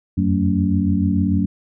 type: tone cluster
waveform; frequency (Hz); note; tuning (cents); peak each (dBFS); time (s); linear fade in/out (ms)
sine; 85 / 91.8 / 187.1 / 225.4 / 282.7; F2 / F#2 / F#3 / A3 / C#4; -46 / -13 / +20 / +42 / +34; -27 / -21 / -19 / -22 / -22; 0.17-1.46; 10
effects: none